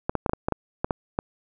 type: clicks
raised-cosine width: 1 ms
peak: -9 dBFS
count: 10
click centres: 0.095 / 0.153 / 0.262 / 0.295 / 0.334 / 0.485 / 0.523 / 0.845 / 0.908 / 1.189 s
effects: none